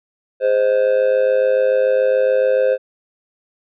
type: tone with amplitude modulation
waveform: triangle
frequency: 520 Hz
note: C5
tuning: 11 cents flat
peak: -7 dBFS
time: 0.4-2.78 s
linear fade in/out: 50 ms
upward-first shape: sine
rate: 107 Hz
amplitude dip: 80%
effects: resampled to 8000 Hz